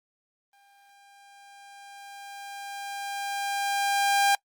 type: tone with exponential growth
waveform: sawtooth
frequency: 800 Hz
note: G5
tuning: 35 cents sharp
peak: -15 dBFS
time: 0.53-4.35 s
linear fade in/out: 2 ms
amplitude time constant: 830 ms
effects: noise-tail reverb RT60 0.1 s tail -25 dB re dry + Opus 32 kbps